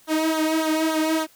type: tone with flanger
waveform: sawtooth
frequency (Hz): 316.3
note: D#4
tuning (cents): +29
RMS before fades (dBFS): -22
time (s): 0.07-1.27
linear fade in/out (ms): 50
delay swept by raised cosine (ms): 0.38 to 2.58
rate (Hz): 3.5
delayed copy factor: -0.85
effects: white hiss -55 dBFS RMS until 1.35 s